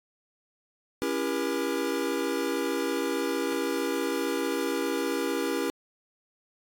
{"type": "chord", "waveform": "square", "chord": "C# diminished seventh", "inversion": "none", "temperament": "just", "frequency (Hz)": [277.2, 332.6, 399.1, 479], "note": ["C#4", "E4", "G4", "Bb4"], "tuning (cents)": [0, 16, 31, 47], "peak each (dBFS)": -33, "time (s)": [1.02, 5.7], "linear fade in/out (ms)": 0, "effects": ["AAC 64 kbps"]}